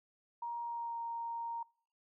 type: tone with pitch glide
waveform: sine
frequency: 942 to 930.1 Hz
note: A#5 to A#5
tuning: +18 to -4 cents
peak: -37 dBFS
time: 0.42-1.63 s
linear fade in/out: 5 ms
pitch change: -22 cents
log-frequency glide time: 0.62-0.98 s
effects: noise-tail reverb RT60 0.6 s tail -26 dB re dry